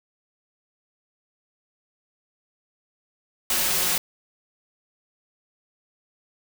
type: noise with comb filter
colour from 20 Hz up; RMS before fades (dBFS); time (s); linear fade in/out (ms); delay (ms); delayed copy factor
white; -23; 3.5-3.98; 2; 5.5; +0.6
effects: none